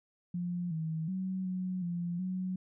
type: tone with pitch steps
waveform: sine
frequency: 176 / 160 / 187.7 / 184.3 / 173.4 / 185.1 Hz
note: F3 / D#3 / F#3 / F#3 / F3 / F#3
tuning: +14 / +49 / +25 / -7 / -12 / +1 cents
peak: -32 dBFS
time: 0.34-2.56 s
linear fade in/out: 5 ms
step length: 370 ms
effects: none